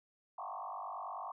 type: tone with frequency modulation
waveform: sine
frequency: 920 Hz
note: A#5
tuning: 23 cents flat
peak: -40 dBFS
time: 0.38-1.32 s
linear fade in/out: 5 ms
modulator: 49.3 Hz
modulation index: 4.8
effects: none